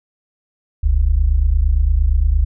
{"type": "tone pair together", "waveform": "sine", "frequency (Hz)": [42.1, 70.8], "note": ["E1", "C#2"], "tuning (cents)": [37, 37], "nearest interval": "major sixth", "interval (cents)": 900, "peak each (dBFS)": -14, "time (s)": [0.83, 2.45], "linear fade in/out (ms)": 10, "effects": []}